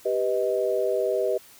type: chord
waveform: sine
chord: G augmented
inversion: none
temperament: equal with one note detuned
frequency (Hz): 392 / 493.9 / 627.3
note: G4 / B4 / D#5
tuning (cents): 0 / 0 / +14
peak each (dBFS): -26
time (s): 0.05-1.38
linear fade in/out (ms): 10
effects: white hiss -51 dBFS RMS until 1.59 s